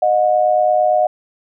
sine tone pair together, 616.2 / 725 Hz, D#5 / F#5, -17 / -35 cents, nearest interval minor third, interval 282 cents, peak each -14 dBFS, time 0.02-1.07 s, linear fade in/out 5 ms, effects none

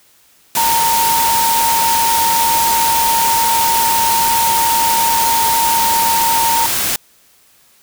sine tone in noise, 919 Hz, A#5, 25 cents flat, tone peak -13 dBFS, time 0.57-6.66 s, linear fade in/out 2 ms, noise white, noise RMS -17 dBFS, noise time 0.55-6.96 s, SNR +1 dB, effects white hiss -51 dBFS RMS until 7.82 s

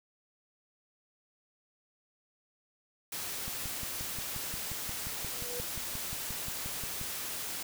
white noise, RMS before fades -38 dBFS, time 3.12-7.63 s, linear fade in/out 5 ms
click train, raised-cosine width 5 ms, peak -30 dBFS, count 21, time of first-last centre 3.48-7.014 s, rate 5.66 Hz
sine tone with exponential growth, 488.9 Hz, B4, 18 cents flat, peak -36 dBFS, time 5.09-5.6 s, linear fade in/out 0 ms, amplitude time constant 110 ms
effects none

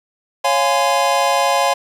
square chord, Db major seventh, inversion none, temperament equal with one note detuned, 554.4 / 698.5 / 830.6 / 1025 Hz, Db5 / F5 / Ab5 / C6, 0 / 0 / 0 / -36 cents, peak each -20 dBFS, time 0.44-1.74 s, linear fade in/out 10 ms, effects low-pass 10000 Hz 12 dB/octave + 7-bit

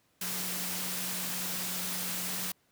sine tone in noise, 181.7 Hz, F#3, 31 cents flat, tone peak -43 dBFS, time 0.21-2.52 s, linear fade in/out 5 ms, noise white, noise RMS -35 dBFS, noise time 0.21-2.52 s, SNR -11 dB, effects pink hiss -70 dBFS RMS until 2.71 s + high-pass 100 Hz 12 dB/octave

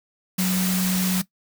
sine tone in noise, 185 Hz, F#3, in tune, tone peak -20 dBFS, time 0.38-1.22 s, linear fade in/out 10 ms, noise white, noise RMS -27 dBFS, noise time 0.38-1.22 s, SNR +4 dB, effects noise-tail reverb RT60 0.1 s tail -17 dB re dry

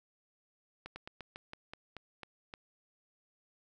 slowing click train, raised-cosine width 0.3 ms, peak -28 dBFS, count 10, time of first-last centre 0.86-2.539 s, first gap 100 ms, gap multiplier 1.15, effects none

